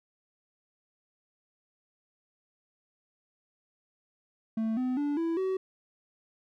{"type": "tone with pitch steps", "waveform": "triangle", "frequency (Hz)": [222.3, 253.9, 290, 331.2, 378.2], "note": ["A3", "B3", "D4", "E4", "F#4"], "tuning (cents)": [18, 48, -22, 8, 38], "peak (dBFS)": -25, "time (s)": [4.57, 5.57], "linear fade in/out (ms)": 5, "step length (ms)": 200, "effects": []}